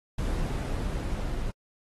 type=noise with level ramp; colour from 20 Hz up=brown; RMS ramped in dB=-28 to -32 dBFS; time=0.18-1.51 s; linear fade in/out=5 ms; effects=AAC 32 kbps